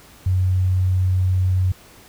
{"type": "tone", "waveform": "sine", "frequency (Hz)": 92.5, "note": "F#2", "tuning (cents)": 0, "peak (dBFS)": -15, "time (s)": [0.26, 1.72], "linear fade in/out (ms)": 5, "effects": ["pink hiss -47 dBFS RMS until 2.08 s"]}